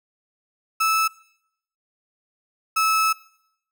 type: tone pair in turn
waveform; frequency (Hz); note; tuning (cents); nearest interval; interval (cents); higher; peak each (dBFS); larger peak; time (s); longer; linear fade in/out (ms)
35% pulse; 1308 / 1301.3; E6 / E6; -14 / -23; unison; 9; first; -16; neither; 0.8-1.08 / 2.76-3.13; second; 10
effects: noise-tail reverb RT60 0.7 s tail -21 dB re dry